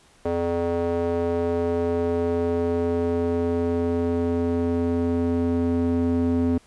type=tone with band-pass filter sweep; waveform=square; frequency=85.2 Hz; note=F2; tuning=42 cents flat; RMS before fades=-23 dBFS; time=0.25-6.58 s; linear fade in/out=5 ms; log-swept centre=510 to 290 Hz; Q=2.3; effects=pink hiss -56 dBFS RMS until 6.66 s + resampled to 24000 Hz